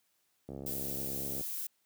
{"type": "click train", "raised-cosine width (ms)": 2, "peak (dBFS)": -29, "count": 64, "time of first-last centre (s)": [0.49, 1.41], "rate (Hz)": 68.5}
{"type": "noise", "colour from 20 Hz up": "violet", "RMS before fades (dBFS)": -38, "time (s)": [0.66, 1.67], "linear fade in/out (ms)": 5}
{"effects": ["white hiss -75 dBFS RMS until 1.85 s", "high-pass 80 Hz 12 dB/octave"]}